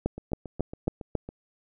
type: two click trains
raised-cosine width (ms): 2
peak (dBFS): -24 / -12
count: 9 / 5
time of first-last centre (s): 0.18-1.29 / 0.06-1.153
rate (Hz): 7.21 / 3.66
effects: none